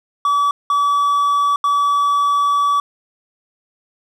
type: tone bursts at uneven times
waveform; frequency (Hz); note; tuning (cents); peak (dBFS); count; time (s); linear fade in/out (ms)
triangle; 1146; D6; -43; -11; 3; 0.25-0.51 / 0.7-1.56 / 1.64-2.8; 2
effects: none